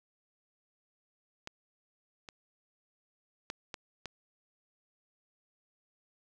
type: clicks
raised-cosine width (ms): 0.2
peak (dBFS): -23 / -28 / -19 / -22 / -22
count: 5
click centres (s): 1.474 / 2.288 / 3.501 / 3.742 / 4.057
effects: none